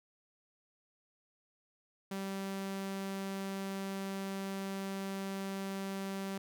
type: tone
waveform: sawtooth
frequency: 194.5 Hz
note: G3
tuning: 13 cents flat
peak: -33 dBFS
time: 2.11-6.38 s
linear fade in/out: 5 ms
effects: none